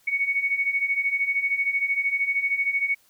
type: beating tone pair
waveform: sine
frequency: 2217 / 2230 Hz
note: C#7 / C#7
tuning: 0 / +10 cents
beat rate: 13 Hz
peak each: -27 / -23 dBFS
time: 0.07-2.95 s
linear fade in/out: 10 ms
effects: white hiss -61 dBFS RMS until 3.09 s